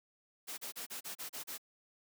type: noise bursts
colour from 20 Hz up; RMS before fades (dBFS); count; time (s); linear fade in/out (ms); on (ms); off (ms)
white; -43; 8; 0.47-1.581; 20; 110; 33
effects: high-pass 200 Hz 12 dB/octave